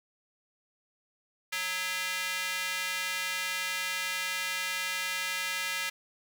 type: tone with high-pass filter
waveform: square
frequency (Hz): 184.4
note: F#3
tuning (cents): -6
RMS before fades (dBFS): -33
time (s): 1.52-5.9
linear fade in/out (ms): 10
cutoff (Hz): 2000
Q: 1.6
effects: none